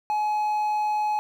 triangle tone, 846 Hz, G#5, 32 cents sharp, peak -20 dBFS, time 0.1-1.19 s, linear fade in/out 0 ms, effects 9-bit

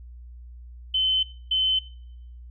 sine tone bursts at uneven times, 3058 Hz, G7, 44 cents flat, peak -20 dBFS, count 2, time 0.94-1.23 / 1.51-1.79 s, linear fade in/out 5 ms, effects noise-tail reverb RT60 0.8 s tail -20 dB re dry + added 60 Hz sine -40 dBFS peak until 2.5 s

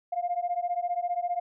sine beating tone pair, 697 / 712 Hz, F5 / F5, -4 / +33 cents, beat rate 15 Hz, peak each -29 dBFS, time 0.12-1.4 s, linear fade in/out 10 ms, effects tanh soft clip ceiling -20 dBFS

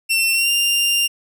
sawtooth tone with pitch glide, 2702 to 2792 Hz, E7 to F7, +42 to -1 cents, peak -12 dBFS, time 0.09-1.08 s, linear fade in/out 20 ms, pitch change +57 cents, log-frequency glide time 0.33-0.5 s, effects none

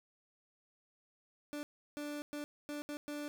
30% pulse tone bursts at uneven times, 293.7 Hz, D4, in tune, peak -37 dBFS, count 6, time 1.53-1.63 / 1.97-2.22 / 2.33-2.44 / 2.69-2.82 / 2.89-2.97 / 3.08-3.28 s, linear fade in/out 0 ms, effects none

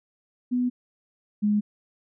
sine tone pair in turn, 247.8 / 208.4 Hz, B3 / G#3, +6 / +6 cents, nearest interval minor third, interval 300 cents, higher first, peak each -21 / -19 dBFS, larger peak second, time 0.51-0.7 / 1.42-1.61 s, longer neither, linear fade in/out 20 ms, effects none

